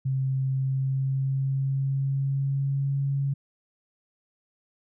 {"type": "tone with pitch glide", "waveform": "sine", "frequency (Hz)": [133.1, 138.59], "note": ["C3", "C#3"], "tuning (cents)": [30, 0], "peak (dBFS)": -23, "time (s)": [0.05, 3.34], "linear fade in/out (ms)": 10, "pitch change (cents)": 70, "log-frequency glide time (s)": [0.54, 2.98], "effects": []}